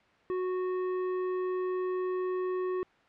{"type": "tone with tanh clipping", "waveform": "sine", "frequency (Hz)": 368, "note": "F#4", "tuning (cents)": -9, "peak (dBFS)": -31, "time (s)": [0.3, 2.83], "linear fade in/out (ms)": 0, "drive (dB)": 13, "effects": ["white hiss -62 dBFS RMS until 3.08 s", "low-pass 2000 Hz 12 dB/octave"]}